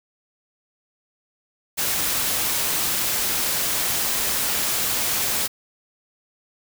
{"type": "noise", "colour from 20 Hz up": "white", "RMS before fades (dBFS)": -23, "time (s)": [1.77, 5.48], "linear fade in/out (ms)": 20, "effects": []}